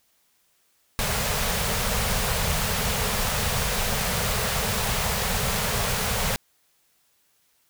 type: band-stop noise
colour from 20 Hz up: pink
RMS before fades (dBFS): -25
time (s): 0.99-6.36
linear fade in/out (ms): 0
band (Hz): 230 to 400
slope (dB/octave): 96
effects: white hiss -66 dBFS RMS until 7.69 s